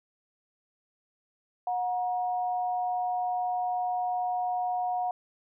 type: tone pair together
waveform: sine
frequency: 726 / 948.4 Hz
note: F#5 / A#5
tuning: -33 / +30 cents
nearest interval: perfect fourth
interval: 463 cents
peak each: -27 / -37 dBFS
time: 1.67-5.11 s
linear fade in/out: 2 ms
effects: none